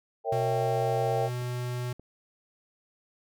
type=chord; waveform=sine; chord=A# diminished seventh; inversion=none; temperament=equal with one note detuned; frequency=460 / 554.4 / 659.3 / 784 Hz; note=A#4 / C#5 / E5 / G5; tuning=-23 / 0 / 0 / 0 cents; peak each=-30 / -33 / -32 / -30 dBFS; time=0.24-1.3 s; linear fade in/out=50 ms
type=tone; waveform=square; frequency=123.47 Hz; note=B2; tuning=in tune; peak=-31 dBFS; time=0.32-1.93 s; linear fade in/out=5 ms
type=clicks; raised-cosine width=2 ms; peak=-35 dBFS; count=2; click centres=1.419 / 1.996 s
effects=none